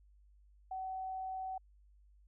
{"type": "tone", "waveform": "sine", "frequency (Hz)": 756, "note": "F#5", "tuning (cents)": 37, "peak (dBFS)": -38, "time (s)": [0.71, 1.58], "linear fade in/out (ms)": 5, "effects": ["added 50 Hz sine -61 dBFS peak until 2.27 s"]}